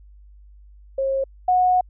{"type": "tone pair in turn", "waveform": "sine", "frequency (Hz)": [539, 730.9], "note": ["C#5", "F#5"], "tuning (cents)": [-49, -21], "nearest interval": "perfect fourth", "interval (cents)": 528, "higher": "second", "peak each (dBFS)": [-19, -14], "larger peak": "second", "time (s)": [[0.98, 1.24], [1.48, 1.81]], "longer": "second", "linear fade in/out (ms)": 5, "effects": ["added 50 Hz sine -44 dBFS peak until 1.89 s"]}